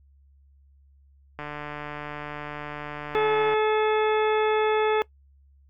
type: click train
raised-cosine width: 0.5 ms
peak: -20 dBFS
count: 319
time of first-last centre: 1.39-3.539 s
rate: 148 Hz
type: harmonic tone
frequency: 430.9 Hz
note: A4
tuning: 36 cents flat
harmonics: 1 / 2 / 3 / 4 / 5 / 6 / 8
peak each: -21 / -27 / -31 / -33 / -35 / -37 / -39 dBFS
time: 3.15-5.02 s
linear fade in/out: 0 ms
effects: noise-tail reverb RT60 0.1 s tail -21 dB re dry + added 69 Hz sine -54 dBFS peak until 5.69 s